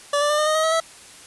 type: tone with pitch steps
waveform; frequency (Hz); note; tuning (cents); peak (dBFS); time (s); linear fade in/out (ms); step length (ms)
25% pulse; 577 / 587.4 / 598 / 608.8 / 619.8 / 631 / 642.4 / 654.1; D5 / D5 / D5 / D#5 / D#5 / D#5 / E5 / E5; -31 / 0 / +31 / -38 / -7 / +24 / -45 / -14; -14; 0.13-0.802; 5; 84
effects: white hiss -44 dBFS RMS until 1.26 s + resampled to 24000 Hz